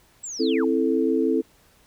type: linear sweep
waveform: sine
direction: down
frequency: 7902 to 710 Hz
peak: -31 dBFS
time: 0.23-0.65 s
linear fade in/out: 10 ms
type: chord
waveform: sine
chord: A minor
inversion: first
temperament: just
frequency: 264 / 330 / 440 Hz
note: C4 / E4 / A4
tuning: +16 / +2 / 0 cents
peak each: -23 dBFS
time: 0.39-1.42 s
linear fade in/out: 20 ms
effects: pink hiss -58 dBFS RMS until 1.86 s